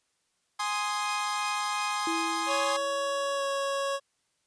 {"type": "chord", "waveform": "sawtooth", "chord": "Ab major", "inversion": "none", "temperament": "equal", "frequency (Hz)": [830.6, 1046.5, 1244.5], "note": ["Ab5", "C6", "Eb6"], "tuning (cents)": [0, 0, 0], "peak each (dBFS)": -29, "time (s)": [0.59, 2.77], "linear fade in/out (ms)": 10}
{"type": "tone with exponential decay", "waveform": "sine", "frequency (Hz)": 329.3, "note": "E4", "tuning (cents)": -2, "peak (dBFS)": -29, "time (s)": [2.07, 3.82], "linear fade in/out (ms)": 2, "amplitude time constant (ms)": 380}
{"type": "tone with pitch glide", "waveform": "25% pulse", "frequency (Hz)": [558, 553.2], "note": ["C#5", "C#5"], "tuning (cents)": [11, -4], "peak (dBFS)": -24, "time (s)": [2.46, 4], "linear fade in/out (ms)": 50, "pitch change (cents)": -15, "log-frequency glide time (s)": [3.36, 3.42]}
{"effects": ["white hiss -74 dBFS RMS until 4.46 s", "resampled to 22050 Hz"]}